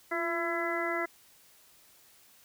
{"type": "harmonic tone with a mistuned harmonic", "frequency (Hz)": 336, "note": "E4", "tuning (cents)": 33, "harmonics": [1, 2, 3, 4, 5, 6], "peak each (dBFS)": [-35, -35, -40, -36, -39, -35], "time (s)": [0.11, 1.06], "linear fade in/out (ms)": 10, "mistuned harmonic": 1, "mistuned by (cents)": 45, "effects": ["white hiss -60 dBFS RMS until 2.44 s"]}